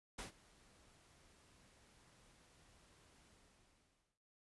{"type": "noise with ADSR envelope", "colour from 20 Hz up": "pink", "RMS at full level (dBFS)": -45, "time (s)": [0.18, 4.2], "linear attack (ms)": 12, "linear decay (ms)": 120, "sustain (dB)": -23, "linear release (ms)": 940, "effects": ["noise-tail reverb RT60 0.3 s tail -20 dB re dry", "resampled to 24000 Hz"]}